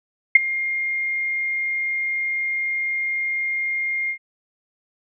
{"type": "tone with ADSR envelope", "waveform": "sine", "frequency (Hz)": 2122, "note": "C7", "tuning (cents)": 24, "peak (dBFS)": -3, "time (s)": [0.35, 4.18], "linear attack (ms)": 6, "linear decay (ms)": 17, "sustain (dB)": -18, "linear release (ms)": 83, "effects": []}